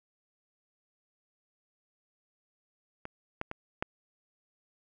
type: clicks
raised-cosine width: 0.5 ms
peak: -24 / -18 / -22 / -15 dBFS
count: 4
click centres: 3.054 / 3.414 / 3.514 / 3.825 s
effects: none